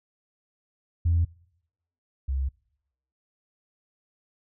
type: tone pair in turn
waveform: sine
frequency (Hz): 84.4 / 66.99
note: E2 / C2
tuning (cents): +41 / +41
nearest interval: major third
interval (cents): 400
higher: first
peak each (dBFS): -18 / -24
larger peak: first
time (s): 1.05-1.25 / 2.28-2.49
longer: second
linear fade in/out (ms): 10
effects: noise-tail reverb RT60 0.8 s tail -25 dB re dry + tanh soft clip ceiling -15 dBFS